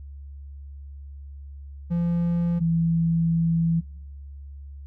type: tone pair in turn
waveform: triangle / sine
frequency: 171.4 / 166.04 Hz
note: F3 / E3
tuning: -32 / +13 cents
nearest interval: minor second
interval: 55 cents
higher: first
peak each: -19 dBFS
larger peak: neither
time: 1.9-2.6 / 2.6-3.81 s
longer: second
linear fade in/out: 20 ms
effects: noise-tail reverb RT60 0.8 s tail -24 dB re dry + added 70 Hz sine -37 dBFS peak until 4.86 s